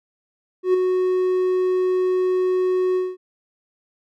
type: tone with ADSR envelope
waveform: triangle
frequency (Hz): 368.5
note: F#4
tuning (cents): -7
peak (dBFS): -10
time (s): 0.63-3.17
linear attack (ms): 110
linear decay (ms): 9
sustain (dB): -5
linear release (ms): 210
effects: none